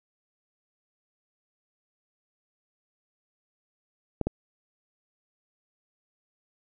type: clicks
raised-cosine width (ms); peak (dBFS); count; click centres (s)
2; -13; 2; 4.213 / 4.27
effects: none